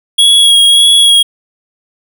square tone with vibrato, 3322 Hz, G#7, in tune, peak -4 dBFS, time 0.18-1.23 s, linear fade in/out 10 ms, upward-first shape sine, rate 1.7 Hz, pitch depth 20 cents each way, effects none

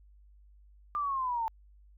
sine linear sweep, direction down, 1200 to 880 Hz, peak -29 dBFS, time 0.95-1.48 s, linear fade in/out 0 ms, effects added 50 Hz sine -55 dBFS peak until 1.97 s

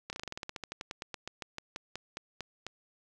slowing click train, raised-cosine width 0.2 ms, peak -21 dBFS, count 25, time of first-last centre 0.1-2.666 s, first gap 29 ms, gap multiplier 1.1, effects none

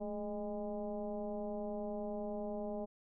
sine tone with frequency modulation, 417 Hz, G#4, 7 cents sharp, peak -37 dBFS, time 0-2.86 s, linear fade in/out 20 ms, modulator 201 Hz, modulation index 1.6, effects none

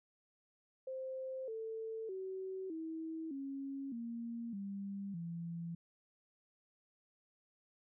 sine tone with pitch steps, 523.3 / 445.2 / 378.7 / 322.1 / 274 / 233.1 / 198.29 / 168.68 Hz, C5 / A4 / F#4 / E4 / C#4 / A#3 / G3 / E3, 0 / +20 / +40 / -40 / -20 / 0 / +20 / +40 cents, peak -40 dBFS, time 0.87-5.75 s, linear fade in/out 5 ms, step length 610 ms, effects none

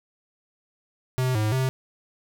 square tone with pitch steps, 128.5 / 107.5 / 130.9 Hz, C3 / A2 / C3, -31 / -40 / +1 cents, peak -22 dBFS, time 1.18-1.69 s, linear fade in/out 0 ms, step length 170 ms, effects none

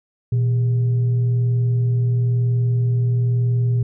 sine tone with frequency modulation, 120 Hz, B2, 49 cents flat, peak -15 dBFS, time 0.32-3.83 s, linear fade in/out 5 ms, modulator 281 Hz, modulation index 0.21, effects none

